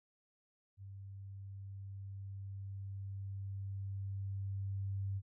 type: tone with level ramp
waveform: sine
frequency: 98 Hz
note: G2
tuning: in tune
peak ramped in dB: -47 to -35 dBFS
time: 0.77-5.22 s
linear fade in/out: 50 ms
effects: none